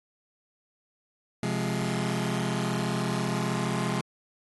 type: chord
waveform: sawtooth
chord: F minor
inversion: second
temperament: just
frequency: 130.96 / 174.61 / 209.5 Hz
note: C3 / F3 / Ab3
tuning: +2 / 0 / +15 cents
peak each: -27 dBFS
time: 1.43-4.01 s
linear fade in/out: 2 ms
effects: AAC 32 kbps